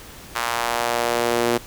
sawtooth tone with high-pass filter sweep, 118.8 Hz, A#2, 33 cents sharp, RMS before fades -22 dBFS, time 0.35-1.58 s, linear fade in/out 10 ms, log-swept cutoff 1100 to 340 Hz, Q 1.5, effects pink hiss -41 dBFS RMS until 1.66 s

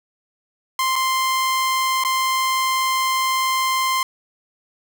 sawtooth tone with dropouts, 1046.5 Hz, C6, in tune, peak -14 dBFS, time 0.79-4.03 s, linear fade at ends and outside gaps 2 ms, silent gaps 0.957-0.961 / 2.038-2.048 s, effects none

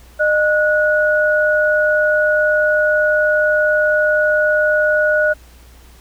sine tone pair together, 609.7 / 1462 Hz, D#5 / F#6, -35 / -21 cents, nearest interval octave + minor third, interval 1514 cents, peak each -14 / -15 dBFS, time 0.19-5.34 s, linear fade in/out 20 ms, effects added 60 Hz sine -42 dBFS peak until 6 s + pink hiss -48 dBFS RMS until 6 s

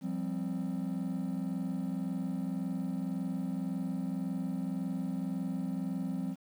triangle chord, F suspended second, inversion none, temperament just, 174.61 / 196.44 / 261.9 Hz, F3 / G3 / C4, 0 / +4 / +2 cents, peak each -34 dBFS, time 0.01-6.36 s, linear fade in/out 50 ms, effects tanh soft clip ceiling -25 dBFS + 10-bit

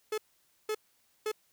45% pulse tone bursts, 430.2 Hz, A4, 39 cents flat, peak -30 dBFS, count 3, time 0.12-1.317 s, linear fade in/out 5 ms, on 59 ms, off 510 ms, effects white hiss -70 dBFS RMS until 1.52 s

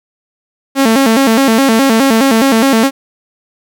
sawtooth tone with vibrato, 246.9 Hz, B3, in tune, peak -3 dBFS, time 0.75-2.91 s, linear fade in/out 50 ms, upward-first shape square, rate 4.8 Hz, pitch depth 170 cents each way, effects none

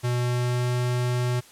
square tone with pitch glide, 122.5 to 123.49 Hz, B2 to B2, -14 to 0 cents, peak -23 dBFS, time 0.03-1.41 s, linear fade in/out 20 ms, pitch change +14 cents, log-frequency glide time 0.18-0.71 s, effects white hiss -51 dBFS RMS until 1.51 s + low-pass 11000 Hz 12 dB/octave

